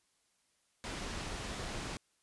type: low-pass noise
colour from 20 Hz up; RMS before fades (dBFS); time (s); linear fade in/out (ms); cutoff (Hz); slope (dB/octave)
pink; -41; 0.84-1.97; 0; 7300; 12
effects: white hiss -75 dBFS RMS until 2.22 s + resampled to 24000 Hz